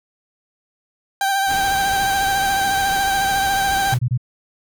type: tone with vibrato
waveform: 30% pulse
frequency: 784 Hz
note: G5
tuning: in tune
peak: -14 dBFS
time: 1.21-3.94 s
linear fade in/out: 2 ms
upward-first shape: sine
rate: 14 Hz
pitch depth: 29 cents each way
type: noise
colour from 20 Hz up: pink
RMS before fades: -30 dBFS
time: 1.46-3.99 s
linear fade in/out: 50 ms
type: tone bursts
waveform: sine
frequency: 123.47 Hz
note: B2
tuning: in tune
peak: -15 dBFS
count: 3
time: 3.92-4.177 s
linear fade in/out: 10 ms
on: 69 ms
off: 25 ms
effects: none